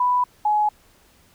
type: tone pair in turn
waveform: sine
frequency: 990 / 842.6 Hz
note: B5 / G#5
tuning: +4 / +25 cents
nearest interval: minor third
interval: 279 cents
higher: first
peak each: -16 dBFS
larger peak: neither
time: 0-0.24 / 0.45-0.69 s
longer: neither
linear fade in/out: 5 ms
effects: pink hiss -56 dBFS RMS until 1.34 s